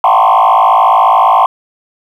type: tone with frequency modulation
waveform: sine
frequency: 900 Hz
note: A5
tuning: 39 cents sharp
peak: -3 dBFS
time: 0.04-1.46 s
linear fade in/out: 2 ms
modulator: 54.4 Hz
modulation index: 3.8
effects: tanh soft clip ceiling -2 dBFS + 7-bit